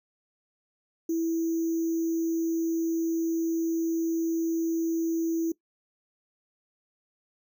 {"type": "tone with sample-and-hold", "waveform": "sine", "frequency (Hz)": 330, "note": "E4", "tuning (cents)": 2, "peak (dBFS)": -24, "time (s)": [1.09, 5.52], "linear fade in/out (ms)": 5, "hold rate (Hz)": 6300, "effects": ["noise-tail reverb RT60 0.1 s tail -19 dB re dry"]}